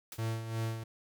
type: noise with exponential decay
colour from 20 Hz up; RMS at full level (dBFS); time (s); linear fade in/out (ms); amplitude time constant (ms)
white; -41; 0.12-0.25; 2; 27
type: tone with tremolo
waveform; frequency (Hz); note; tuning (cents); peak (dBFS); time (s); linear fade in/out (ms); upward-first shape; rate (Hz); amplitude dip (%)
45% pulse; 112.6; A2; +40; -31; 0.18-0.84; 10; sine; 2.8; 60
effects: none